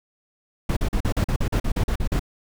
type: noise bursts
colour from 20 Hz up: brown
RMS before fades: -21 dBFS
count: 13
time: 0.69-2.195 s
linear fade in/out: 5 ms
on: 77 ms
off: 42 ms
effects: none